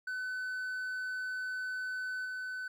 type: tone with level steps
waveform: triangle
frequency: 1509 Hz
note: F#6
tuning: 34 cents sharp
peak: -33 / -35 dBFS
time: 0.07-2.68 s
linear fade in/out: 5 ms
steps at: 2.25 s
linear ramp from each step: 5 ms
effects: none